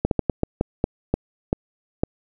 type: slowing click train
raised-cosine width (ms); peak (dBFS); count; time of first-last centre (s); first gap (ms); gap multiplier
2; -5; 10; 0.05-2.035; 62; 1.3
effects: none